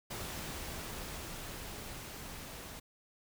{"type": "noise with level ramp", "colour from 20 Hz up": "pink", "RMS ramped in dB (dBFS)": [-41, -47], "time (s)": [0.1, 2.8], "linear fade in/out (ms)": 10, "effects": []}